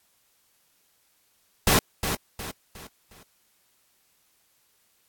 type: noise with echo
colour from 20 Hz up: pink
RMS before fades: -19 dBFS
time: 1.67-1.79 s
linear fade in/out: 2 ms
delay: 360 ms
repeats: 4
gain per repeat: -8 dB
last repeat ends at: 3.23 s
effects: white hiss -66 dBFS RMS until 5.08 s + AAC 64 kbps